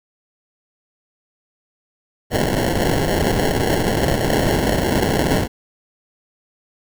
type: noise with sample-and-hold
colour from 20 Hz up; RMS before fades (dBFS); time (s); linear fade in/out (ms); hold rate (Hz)
violet; -18; 2.3-5.48; 50; 1225
effects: none